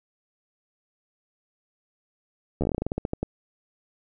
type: slowing click train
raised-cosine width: 2 ms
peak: -13 dBFS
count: 16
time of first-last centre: 2.61-3.23 s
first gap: 12 ms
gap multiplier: 1.16
effects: none